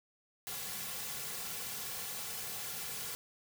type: noise with comb filter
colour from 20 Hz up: white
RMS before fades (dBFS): -41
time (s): 0.47-3.15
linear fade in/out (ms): 0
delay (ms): 3.2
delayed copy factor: -0.8
effects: none